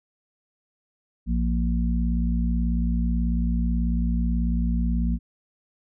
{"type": "harmonic tone", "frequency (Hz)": 58.27, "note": "A#1", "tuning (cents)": 0, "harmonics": [1, 3, 4], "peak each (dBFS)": [-22, -27, -28], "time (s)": [1.26, 5.19], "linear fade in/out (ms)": 50, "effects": []}